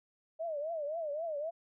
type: tone with vibrato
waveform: sine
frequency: 622.3 Hz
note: D#5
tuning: in tune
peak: -34 dBFS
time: 0.39-1.51 s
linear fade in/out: 20 ms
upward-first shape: triangle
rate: 3.8 Hz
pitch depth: 180 cents each way
effects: none